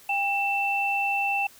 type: tone pair together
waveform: sine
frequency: 798 / 2670 Hz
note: G5 / E7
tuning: +31 / +22 cents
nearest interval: octave + major sixth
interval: 2091 cents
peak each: -26 / -25 dBFS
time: 0.09-1.47 s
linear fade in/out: 5 ms
effects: white hiss -52 dBFS RMS until 1.59 s